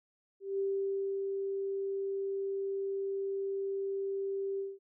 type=tone with ADSR envelope; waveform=sine; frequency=392 Hz; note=G4; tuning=in tune; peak=-29 dBFS; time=0.4-4.79 s; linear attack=190 ms; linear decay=610 ms; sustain=-3 dB; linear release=200 ms; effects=none